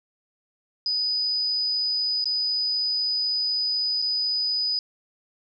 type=tone with dropouts; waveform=sine; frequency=4978 Hz; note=D#8; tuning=in tune; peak=-22 dBFS; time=0.86-4.79 s; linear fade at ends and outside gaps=1 ms; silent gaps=2.242-2.256 / 4.018-4.023 s; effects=none